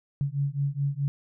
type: beating tone pair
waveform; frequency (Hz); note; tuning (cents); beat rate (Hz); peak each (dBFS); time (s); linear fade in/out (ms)
sine; 138.59 / 143.29; C#3 / D3; 0 / -42; 4.7; -28; 0.21-1.08; 0
effects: none